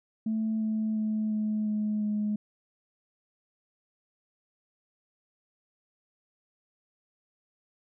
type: tone with pitch steps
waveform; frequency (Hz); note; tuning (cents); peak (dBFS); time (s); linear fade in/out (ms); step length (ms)
sine; 220 / 218 / 216 / 214 / 212 / 210.1; A3 / A3 / A3 / A3 / G#3 / G#3; 0 / -16 / -32 / -48 / +36 / +20; -25; 0.26-2.36; 5; 350
effects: tanh soft clip ceiling -22 dBFS